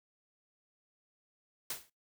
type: noise with exponential decay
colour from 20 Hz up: white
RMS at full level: -34 dBFS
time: 1.7-1.9 s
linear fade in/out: 5 ms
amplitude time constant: 43 ms
effects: noise-tail reverb RT60 0.2 s tail -21 dB re dry